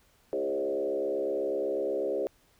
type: tone with frequency modulation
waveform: sine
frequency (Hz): 468.9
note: A#4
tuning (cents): +10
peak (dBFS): -27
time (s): 0.33-2.27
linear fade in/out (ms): 0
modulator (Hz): 68.1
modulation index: 1.9
effects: pink hiss -65 dBFS RMS until 2.59 s